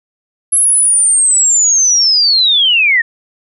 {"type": "linear sweep", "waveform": "sine", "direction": "down", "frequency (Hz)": [11000, 1801], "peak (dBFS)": -7, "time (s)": [0.52, 3.02], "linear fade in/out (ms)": 10, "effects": []}